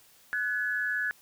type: tone pair together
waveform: sine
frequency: 1486 / 1700 Hz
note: F#6 / G#6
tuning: +7 / +40 cents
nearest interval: major second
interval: 233 cents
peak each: -31 / -29 dBFS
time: 0.33-1.11 s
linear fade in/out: 0 ms
effects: white hiss -59 dBFS RMS until 1.21 s